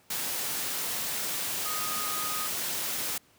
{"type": "tone in noise", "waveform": "sine", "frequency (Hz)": 1244.5, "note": "D#6", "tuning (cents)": 0, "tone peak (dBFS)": -35, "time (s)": [1.65, 2.47], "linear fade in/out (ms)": 5, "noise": "white", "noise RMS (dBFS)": -32, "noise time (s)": [0.1, 3.18], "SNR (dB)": -6, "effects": ["pink hiss -62 dBFS RMS until 3.38 s", "high-pass 100 Hz 12 dB/octave"]}